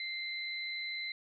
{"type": "tone pair together", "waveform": "sine", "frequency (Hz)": [2093, 4034], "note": ["C7", "B7"], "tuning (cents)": [0, 36], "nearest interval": "major seventh", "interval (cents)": 1136, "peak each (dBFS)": [-38, -40], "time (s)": [0, 1.12], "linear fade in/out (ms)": 2, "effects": []}